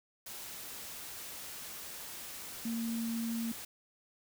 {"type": "tone in noise", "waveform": "sine", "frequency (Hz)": 229.6, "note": "A#3", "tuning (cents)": -26, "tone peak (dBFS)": -33, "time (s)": [2.65, 3.52], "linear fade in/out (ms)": 5, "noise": "white", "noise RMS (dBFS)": -45, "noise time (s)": [0.26, 3.65], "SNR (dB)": 9, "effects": []}